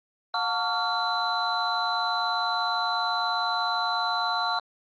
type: tone cluster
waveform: sine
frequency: 715 / 898 / 1137 / 1391 / 4018 Hz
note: F5 / A5 / C#6 / F6 / B7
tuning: +41 / +35 / +44 / -7 / +29 cents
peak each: -30 dBFS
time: 0.34-4.59 s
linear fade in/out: 2 ms
effects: tanh soft clip ceiling -14 dBFS + Opus 48 kbps